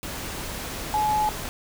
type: tone in noise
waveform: sine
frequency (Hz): 850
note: G#5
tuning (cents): +40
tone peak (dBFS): -20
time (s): 0.94-1.29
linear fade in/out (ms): 0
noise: pink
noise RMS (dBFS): -33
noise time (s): 0.03-1.49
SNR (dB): +10
effects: none